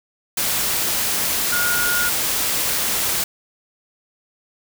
sine tone in noise, 1432 Hz, F6, 43 cents sharp, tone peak -20 dBFS, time 1.52-2.09 s, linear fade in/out 5 ms, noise white, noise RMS -21 dBFS, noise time 0.37-3.24 s, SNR -2 dB, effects none

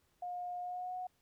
sine tone with pitch glide, 714 to 732.4 Hz, F5 to F#5, +38 to -18 cents, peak -38 dBFS, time 0.22-1.07 s, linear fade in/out 5 ms, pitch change +44 cents, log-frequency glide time 0.6-0.94 s, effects pink hiss -75 dBFS RMS until 1.21 s

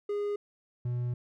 triangle tone pair in turn, 410.8 / 122.13 Hz, G#4 / B2, -19 / -19 cents, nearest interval octave + major sixth, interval 2100 cents, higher first, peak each -27 dBFS, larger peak neither, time 0.09-0.36 / 0.85-1.14 s, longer second, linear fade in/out 5 ms, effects none

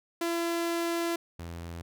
sawtooth tone pair in turn, 338.3 / 84.58 Hz, E4 / E2, +45 / +45 cents, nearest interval 2 octaves, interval 2400 cents, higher first, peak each -24 / -34 dBFS, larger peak first, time 0.21-1.16 / 1.39-1.82 s, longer first, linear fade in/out 5 ms, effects none

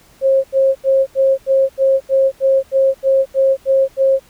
sine tone bursts, 537 Hz, C5, 45 cents sharp, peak -9 dBFS, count 13, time 0.21-4.196 s, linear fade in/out 50 ms, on 230 ms, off 83 ms, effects pink hiss -49 dBFS RMS until 4.29 s

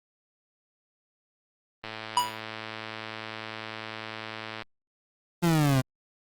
click train, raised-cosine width 0.3 ms, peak -20 dBFS, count 307, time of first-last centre 1.84-4.622 s, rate 110 Hz
square tone with exponential decay, 979 Hz, B5, 15 cents flat, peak -18 dBFS, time 2.17-2.4 s, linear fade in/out 1 ms, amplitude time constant 49 ms
30% pulse exponential sweep, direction down, 176.1 to 127 Hz, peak -18 dBFS, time 5.42-5.82 s, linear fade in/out 20 ms
effects Opus 24 kbps

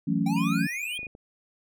sine chord, F# minor seventh, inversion third, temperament equal, 164.81 / 185 / 220 / 277.2 Hz, E3 / F#3 / A3 / C#4, 0 / 0 / 0 / 0 cents, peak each -28 dBFS, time 0.07-0.67 s, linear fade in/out 10 ms
square exponential sweep, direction up, 760 to 3299 Hz, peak -33 dBFS, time 0.26-0.98 s, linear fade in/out 5 ms
sine tone with tremolo, 2459 Hz, D#7, 21 cents flat, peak -32 dBFS, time 0.36-1.07 s, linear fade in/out 10 ms, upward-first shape triangle, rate 13 Hz, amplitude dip 30%
clicks, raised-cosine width 2 ms, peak -33 dBFS, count 4, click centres 0.992 / 1.031 / 1.068 / 1.151 s
effects none

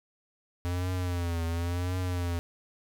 square tone with vibrato, 87.31 Hz, F2, in tune, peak -29 dBFS, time 0.65-2.39 s, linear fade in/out 0 ms, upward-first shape triangle, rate 0.94 Hz, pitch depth 95 cents each way, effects none

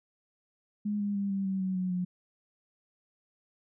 sine tone with pitch steps, 207.7 / 203.5 / 199.47 / 195.48 / 191.57 / 187.73 / 183.97 / 180.29 Hz, G#3 / G#3 / G3 / G3 / G3 / F#3 / F#3 / F#3, 0 / -35 / +30 / -5 / -40 / +25 / -10 / -45 cents, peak -28 dBFS, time 0.85-2.05 s, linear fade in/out 10 ms, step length 150 ms, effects none

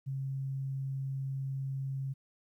sine tone, 135.2 Hz, C#3, 43 cents flat, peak -33 dBFS, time 0.06-2.14 s, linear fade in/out 20 ms, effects 12-bit

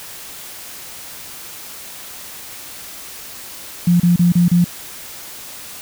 sine tone bursts, 174.61 Hz, F3, in tune, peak -9 dBFS, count 5, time 3.87-4.644 s, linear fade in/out 5 ms, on 130 ms, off 31 ms, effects white hiss -34 dBFS RMS until 5.81 s

